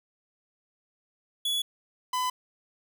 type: tone pair in turn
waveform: 45% pulse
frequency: 3395 / 1006.4 Hz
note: G#7 / B5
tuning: +37 / +32 cents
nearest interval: octave + major sixth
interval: 2105 cents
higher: first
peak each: -26 dBFS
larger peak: neither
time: 1.45-1.62 / 2.13-2.3 s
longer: neither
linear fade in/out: 5 ms
effects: 10-bit